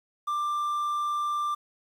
triangle tone with quantisation, 1184 Hz, D6, 14 cents sharp, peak -24 dBFS, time 0.27-1.55 s, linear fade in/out 10 ms, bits 9, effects none

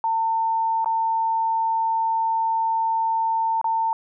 sine tone with dropouts, 900 Hz, A5, 39 cents sharp, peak -19 dBFS, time 0.04-3.93 s, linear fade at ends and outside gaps 1 ms, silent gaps 0.845-0.859 / 3.614-3.643 s, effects none

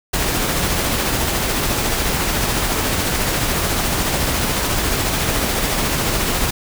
pink noise with tremolo, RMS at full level -18 dBFS, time 0.13-6.51 s, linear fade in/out 10 ms, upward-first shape sine, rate 14 Hz, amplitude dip 25%, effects none

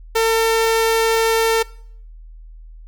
sawtooth tone, 451 Hz, A4, 43 cents sharp, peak -10 dBFS, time 0.15-1.63 s, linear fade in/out 10 ms, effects noise-tail reverb RT60 0.6 s tail -22 dB re dry + added 40 Hz sine -36 dBFS peak until 2.87 s

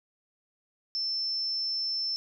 sine tone, 5320 Hz, E8, 15 cents sharp, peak -28 dBFS, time 0.95-2.16 s, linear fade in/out 0 ms, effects none

